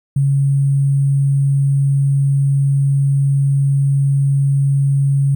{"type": "tone with sample-and-hold", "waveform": "sine", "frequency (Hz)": 138.59, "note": "C#3", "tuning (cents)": 0, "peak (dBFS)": -11, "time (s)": [0.16, 5.35], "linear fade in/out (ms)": 5, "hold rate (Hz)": 8820, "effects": []}